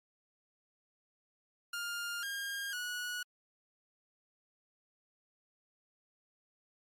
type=tone with pitch steps; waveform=sawtooth; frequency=1407 / 1615 / 1463 Hz; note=F6 / G#6 / F#6; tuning=+12 / -49 / -20 cents; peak=-33 dBFS; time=1.73-3.23 s; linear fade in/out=5 ms; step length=500 ms; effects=MP3 64 kbps